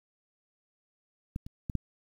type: clicks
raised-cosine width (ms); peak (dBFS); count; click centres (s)
5; -21 / -30 / -21 / -16; 4; 1.361 / 1.465 / 1.698 / 1.753
effects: 9-bit